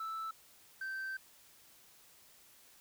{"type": "tone pair in turn", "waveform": "sine", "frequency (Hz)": [1318.5, 1555], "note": ["E6", "G6"], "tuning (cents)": [0, -14], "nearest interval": "minor third", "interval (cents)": 286, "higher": "second", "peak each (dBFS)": [-35, -35], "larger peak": "neither", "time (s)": [[0, 0.31], [0.81, 1.17]], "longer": "second", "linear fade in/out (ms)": 5, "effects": ["tanh soft clip ceiling -37 dBFS", "white hiss -62 dBFS RMS until 2.8 s"]}